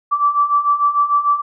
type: beating tone pair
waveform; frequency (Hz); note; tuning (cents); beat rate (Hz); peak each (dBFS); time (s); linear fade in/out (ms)
sine; 1157 / 1163.7; D6 / D6; -26 / -16; 6.7; -18 / -14; 0.11-1.42; 20
effects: none